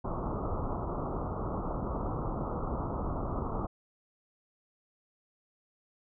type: low-pass noise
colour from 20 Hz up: pink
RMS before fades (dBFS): -34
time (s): 0.04-3.67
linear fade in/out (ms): 10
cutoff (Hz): 1300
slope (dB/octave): 96
effects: none